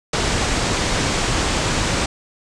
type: low-pass noise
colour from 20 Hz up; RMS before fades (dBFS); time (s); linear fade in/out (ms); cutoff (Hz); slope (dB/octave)
pink; -20; 0.13-2.06; 5; 8500; 48
effects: none